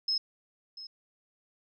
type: tone with echo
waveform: sine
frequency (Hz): 5170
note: E8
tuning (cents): -34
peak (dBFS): -26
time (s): 0.08-0.18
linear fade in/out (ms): 5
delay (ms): 690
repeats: 1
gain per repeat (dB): -15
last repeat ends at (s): 0.87
effects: none